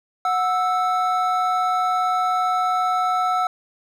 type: tone pair together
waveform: triangle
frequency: 733.6 / 1318.5 Hz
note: F#5 / E6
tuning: -15 / 0 cents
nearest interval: minor seventh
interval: 1015 cents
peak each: -19 dBFS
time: 0.25-3.47 s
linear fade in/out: 2 ms
effects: none